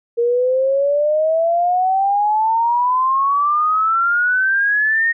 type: exponential sweep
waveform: sine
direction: up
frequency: 466.2 to 1864.7 Hz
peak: -13 dBFS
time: 0.17-5.13 s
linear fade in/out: 20 ms
effects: none